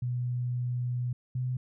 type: tone pair in turn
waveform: sine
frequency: 123.3 / 126.55 Hz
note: B2 / B2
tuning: -2 / +43 cents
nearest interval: unison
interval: 45 cents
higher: second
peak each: -28 dBFS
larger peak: neither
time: 0.02-1.13 / 1.35-1.57 s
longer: first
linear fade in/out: 5 ms
effects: none